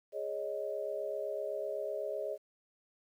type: chord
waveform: sine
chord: Ab suspended fourth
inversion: none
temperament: equal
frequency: 415.3 / 554.4 / 622.3 Hz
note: Ab4 / Db5 / Eb5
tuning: 0 / 0 / 0 cents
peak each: -40 / -39 / -38 dBFS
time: 0.12-2.38 s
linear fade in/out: 50 ms
effects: 11-bit